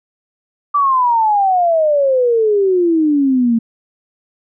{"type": "exponential sweep", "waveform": "sine", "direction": "down", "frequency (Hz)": [1174.7, 224.8], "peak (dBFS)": -10, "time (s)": [0.74, 3.59], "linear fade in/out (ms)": 10, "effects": []}